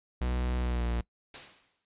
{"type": "tone with pitch glide", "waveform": "45% pulse", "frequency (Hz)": [61.74, 59.19], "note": ["B1", "A#1"], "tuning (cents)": [0, 27], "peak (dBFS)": -28, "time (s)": [0.21, 1.01], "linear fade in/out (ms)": 5, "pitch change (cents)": -73, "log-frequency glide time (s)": [0.61, 0.83]}
{"type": "noise with exponential decay", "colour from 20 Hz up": "white", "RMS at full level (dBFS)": -39, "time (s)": [1.34, 1.85], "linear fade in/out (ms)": 2, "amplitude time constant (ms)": 110}
{"effects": ["noise-tail reverb RT60 0.1 s tail -20 dB re dry", "resampled to 8000 Hz"]}